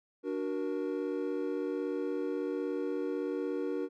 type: chord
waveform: triangle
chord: D augmented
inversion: none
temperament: equal with one note detuned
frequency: 293.7 / 370 / 471.3 Hz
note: D4 / F#4 / A#4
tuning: 0 / 0 / +19 cents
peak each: -34 dBFS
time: 0.23-3.89 s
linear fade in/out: 50 ms
effects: none